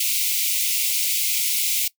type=high-pass noise; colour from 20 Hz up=white; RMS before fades=-22 dBFS; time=0-1.88 s; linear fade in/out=5 ms; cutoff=2100 Hz; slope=96 dB/octave; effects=noise-tail reverb RT60 0.1 s tail -20 dB re dry